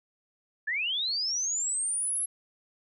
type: linear sweep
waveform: sine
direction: up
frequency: 1667 to 11175 Hz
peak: -27 dBFS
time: 0.67-2.26 s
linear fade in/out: 10 ms
effects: none